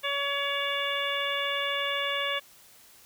harmonic tone with a mistuned harmonic, 564 Hz, C#5, 30 cents sharp, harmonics 1 / 2 / 3 / 4 / 5 / 6, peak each -34 / -34 / -34 / -34 / -34 / -34 dBFS, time 0.03-2.4 s, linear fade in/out 20 ms, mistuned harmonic 6, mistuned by +40 cents, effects white hiss -55 dBFS RMS until 3.05 s

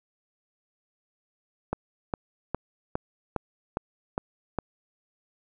click train, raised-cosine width 1 ms, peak -13 dBFS, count 8, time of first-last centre 1.73-4.587 s, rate 2.45 Hz, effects none

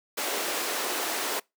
pink high-pass noise, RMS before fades -30 dBFS, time 0.17-1.4 s, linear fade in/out 10 ms, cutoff 340 Hz, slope 24 dB/octave, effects noise-tail reverb RT60 0.2 s tail -25 dB re dry

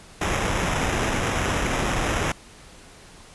pink noise with sample-and-hold, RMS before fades -24 dBFS, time 0.21-2.32 s, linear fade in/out 5 ms, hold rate 4410 Hz, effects pink hiss -47 dBFS RMS until 3.34 s + resampled to 24000 Hz

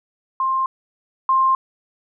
sine tone pair in turn, 1056 / 1056 Hz, C6 / C6, +16 / +16 cents, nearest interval unison, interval 0 cents, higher neither, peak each -17 / -13 dBFS, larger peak second, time 0.4-0.66 / 1.29-1.55 s, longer neither, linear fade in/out 2 ms, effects none

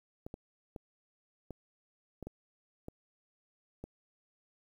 clicks, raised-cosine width 2 ms, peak -29 dBFS, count 8, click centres 0.265 / 0.341 / 0.762 / 1.507 / 2.227 / 2.27 / 2.884 / 3.84 s, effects 10-bit

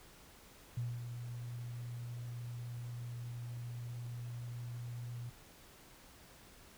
sine tone with ADSR envelope, 120 Hz, B2, 49 cents flat, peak -34 dBFS, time 0.77-5.3 s, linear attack 4 ms, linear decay 220 ms, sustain -7 dB, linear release 9 ms, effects pink hiss -59 dBFS RMS until 6.77 s

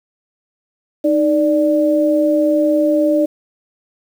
sine tone pair together, 309.2 / 587.3 Hz, D#4 / D5, -11 / 0 cents, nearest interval major seventh, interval 1111 cents, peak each -14 dBFS, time 1.04-3.26 s, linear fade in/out 10 ms, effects 7-bit

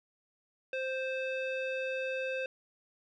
square tone with low-pass filter, 523.3 Hz, C5, in tune, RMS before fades -35 dBFS, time 0.73-2.46 s, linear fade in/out 2 ms, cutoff 2700 Hz, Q 2.9, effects none

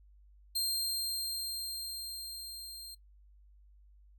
sawtooth tone with level ramp, 4186 Hz, C8, in tune, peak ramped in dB -27 to -42 dBFS, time 0.55-2.95 s, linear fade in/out 10 ms, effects noise-tail reverb RT60 0.1 s tail -18 dB re dry + added 50 Hz sine -57 dBFS peak until 4.18 s

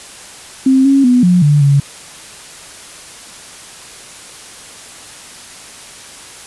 sine tone with pitch steps, 264.2 / 274 / 247.8 / 178.7 / 146.6 / 140.8 Hz, C4 / C#4 / B3 / F3 / D3 / C#3, +17 / -20 / +6 / +40 / -3 / +27 cents, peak -6 dBFS, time 0.66-1.8 s, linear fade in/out 5 ms, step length 190 ms, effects white hiss -34 dBFS RMS until 6.46 s + resampled to 24000 Hz

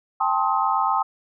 sine chord, A half-diminished seventh, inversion third, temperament just, 792 / 880 / 1056 / 1267.2 Hz, G5 / A5 / C6 / Eb6, +18 / 0 / +16 / +31 cents, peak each -24 dBFS, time 0.2-1.03 s, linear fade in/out 10 ms, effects none

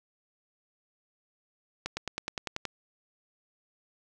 accelerating click train, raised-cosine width 0.2 ms, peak -15 dBFS, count 9, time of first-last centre 1.86-2.653 s, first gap 110 ms, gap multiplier 0.97, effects none

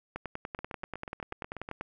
two click trains, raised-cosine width 0.5 ms, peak -24 / -21 dBFS, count 10 / 18, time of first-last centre 0.59-1.689 / 0.16-1.81 s, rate 8.19 / 10.3 Hz, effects none

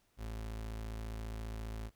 35% pulse tone, 54.8 Hz, A1, 6 cents flat, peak -38 dBFS, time 0.17-1.91 s, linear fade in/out 50 ms, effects pink hiss -74 dBFS RMS until 1.95 s

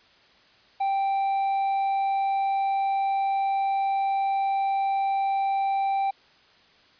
triangle tone with hard clipping, 784 Hz, G5, in tune, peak -23 dBFS, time 0.8-6.11 s, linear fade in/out 10 ms, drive 6 dB, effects white hiss -57 dBFS RMS until 6.99 s + resampled to 11025 Hz

